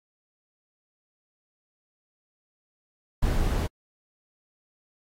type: noise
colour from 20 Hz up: brown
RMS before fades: -24 dBFS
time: 3.22-3.67 s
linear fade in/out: 10 ms
effects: AAC 48 kbps